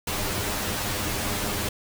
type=noise with comb filter; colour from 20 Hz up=pink; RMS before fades=-28 dBFS; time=0.07-1.69 s; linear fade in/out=5 ms; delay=9.8 ms; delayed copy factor=+0.85; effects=none